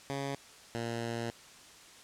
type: tone pair in turn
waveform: 10% pulse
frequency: 138.59 / 116.54 Hz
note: C#3 / A#2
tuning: 0 / 0 cents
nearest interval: minor third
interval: 300 cents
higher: first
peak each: -26 dBFS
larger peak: neither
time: 0.1-0.35 / 0.75-1.3 s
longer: second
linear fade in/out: 0 ms
effects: white hiss -54 dBFS RMS until 2.03 s + low-pass 8000 Hz 12 dB/octave